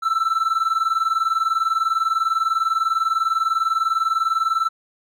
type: tone pair together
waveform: triangle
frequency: 1318.5 / 1338.5 Hz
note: E6 / E6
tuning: 0 / +26 cents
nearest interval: unison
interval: 26 cents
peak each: -19 dBFS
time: 0.02-4.69 s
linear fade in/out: 20 ms
effects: none